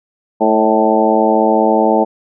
harmonic tone with a mistuned harmonic, 110 Hz, A2, in tune, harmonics 2 / 3 / 4 / 5 / 6 / 7 / 8, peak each -17 / -17 / -17 / -17 / -17 / -17 / -17 dBFS, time 0.4-2.05 s, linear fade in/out 20 ms, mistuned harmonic 6, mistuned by -42 cents, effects none

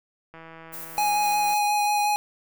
click train, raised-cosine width 0.5 ms, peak -29 dBFS, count 196, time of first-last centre 0.34-1.536 s, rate 163 Hz
violet noise with tremolo, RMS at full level -37 dBFS, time 0.72-1.6 s, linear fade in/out 20 ms, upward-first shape square, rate 4 Hz, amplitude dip 40%
square tone with vibrato, 830.6 Hz, G#5, in tune, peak -21 dBFS, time 0.98-2.16 s, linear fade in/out 0 ms, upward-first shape sine, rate 5.6 Hz, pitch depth 11 cents each way
effects none

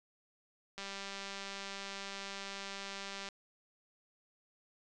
click train, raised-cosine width 0.2 ms, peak -26 dBFS, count 495, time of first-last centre 0.78-3.288 s, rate 197 Hz, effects resampled to 24000 Hz

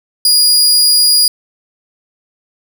sawtooth tone, 4876 Hz, D#8, 36 cents flat, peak -4 dBFS, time 0.25-1.28 s, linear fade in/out 2 ms, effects none

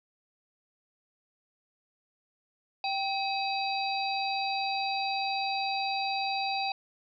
harmonic tone with a mistuned harmonic, 783 Hz, G5, 2 cents flat, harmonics 1 / 3 / 5 / 6, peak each -30 / -35 / -37 / -38 dBFS, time 2.84-6.72 s, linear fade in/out 2 ms, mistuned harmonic 3, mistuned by +140 cents, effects none

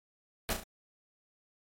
pink noise with echo, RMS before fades -31 dBFS, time 0.49-0.53 s, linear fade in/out 0 ms, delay 35 ms, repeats 3, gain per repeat -6 dB, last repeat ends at 0.635 s, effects MP3 64 kbps

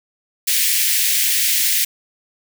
white high-pass noise, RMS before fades -17 dBFS, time 0.47-1.85 s, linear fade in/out 10 ms, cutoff 1800 Hz, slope 48 dB/octave, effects none

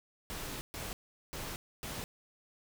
pink noise bursts at uneven times, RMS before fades -41 dBFS, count 4, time 0.3-0.61 / 0.74-0.93 / 1.33-1.56 / 1.83-2.04 s, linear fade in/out 0 ms, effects none

